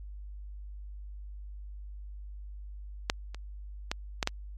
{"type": "clicks", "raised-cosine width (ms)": 0.2, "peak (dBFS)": [-7, -25, -12, -10, -9], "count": 5, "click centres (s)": [3.099, 3.346, 3.915, 4.228, 4.274], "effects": ["added 50 Hz sine -40 dBFS peak until 4.57 s", "MP3 64 kbps"]}